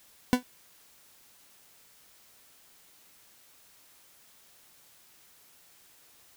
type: tone with exponential decay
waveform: 40% pulse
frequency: 249.5 Hz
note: B3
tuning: 18 cents sharp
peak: -14 dBFS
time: 0.33-0.43 s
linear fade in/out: 0 ms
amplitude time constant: 21 ms
effects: white hiss -59 dBFS RMS until 6.36 s